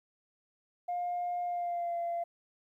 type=tone with pitch glide; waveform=sine; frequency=708 to 686.3 Hz; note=F5 to F5; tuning=+23 to -30 cents; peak=-30 dBFS; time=0.88-2.24 s; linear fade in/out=10 ms; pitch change=-53 cents; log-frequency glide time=1.44-1.97 s; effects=tanh soft clip ceiling -28 dBFS + 12-bit